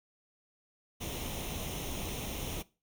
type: noise with comb filter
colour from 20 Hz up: pink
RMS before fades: -38 dBFS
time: 1-2.63 s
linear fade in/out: 20 ms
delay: 0.32 ms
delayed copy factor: +0.65
effects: noise-tail reverb RT60 0.3 s tail -20 dB re dry